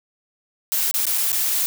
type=noise with dropouts; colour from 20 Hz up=blue; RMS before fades=-21 dBFS; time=0.72-1.66 s; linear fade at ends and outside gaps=0 ms; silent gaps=0.912-0.941 / 1.054-1.067 / 1.177-1.181 / 1.319-1.329 s; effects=none